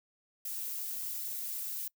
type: noise with flanger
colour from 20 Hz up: violet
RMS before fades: -38 dBFS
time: 0.45-1.88 s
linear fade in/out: 5 ms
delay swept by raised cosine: 1.7 to 7.7 ms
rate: 1.8 Hz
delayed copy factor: -0.55
effects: noise-tail reverb RT60 0.1 s tail -24 dB re dry